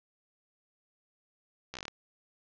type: slowing click train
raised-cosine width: 0.2 ms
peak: -22 dBFS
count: 8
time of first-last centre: 1.74-1.881 s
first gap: 14 ms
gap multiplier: 1.12
effects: resampled to 16000 Hz + 10-bit